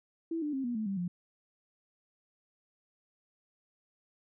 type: tone with pitch steps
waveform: sine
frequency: 329.6 / 297.1 / 267.7 / 241.3 / 217.5 / 195.98 / 176.63 Hz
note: E4 / D4 / C4 / B3 / A3 / G3 / F3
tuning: 0 / +20 / +40 / -40 / -20 / 0 / +20 cents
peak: -31 dBFS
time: 0.31-1.08 s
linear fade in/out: 5 ms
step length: 110 ms
effects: none